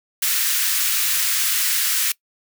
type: high-pass noise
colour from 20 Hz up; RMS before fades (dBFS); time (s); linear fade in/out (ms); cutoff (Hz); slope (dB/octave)
white; -20; 0.22-2.12; 5; 1400; 24
effects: noise-tail reverb RT60 0.1 s tail -22 dB re dry